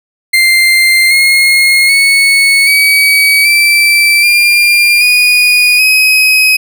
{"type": "tone with pitch steps", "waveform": "35% pulse", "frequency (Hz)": [2093, 2151, 2210, 2271, 2333, 2397, 2463, 2531], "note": ["C7", "C7", "C#7", "C#7", "D7", "D7", "D#7", "D#7"], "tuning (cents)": [0, 47, -6, 41, -12, 35, -18, 29], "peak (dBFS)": -3, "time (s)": [0.33, 6.57], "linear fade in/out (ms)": 10, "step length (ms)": 780, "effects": []}